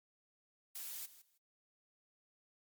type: noise with echo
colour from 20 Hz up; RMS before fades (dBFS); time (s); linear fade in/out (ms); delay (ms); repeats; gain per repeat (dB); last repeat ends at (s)
blue; -45; 0.75-1.06; 5; 160; 2; -15; 1.38
effects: MP3 96 kbps